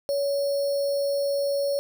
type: tone with sample-and-hold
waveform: sine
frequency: 562 Hz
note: C#5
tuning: 24 cents sharp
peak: -22 dBFS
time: 0.09-1.79 s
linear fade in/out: 0 ms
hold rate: 4900 Hz
effects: none